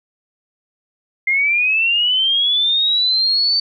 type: linear sweep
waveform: sine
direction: up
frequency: 2093 to 4576 Hz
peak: -13 dBFS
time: 1.27-3.6 s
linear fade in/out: 5 ms
effects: none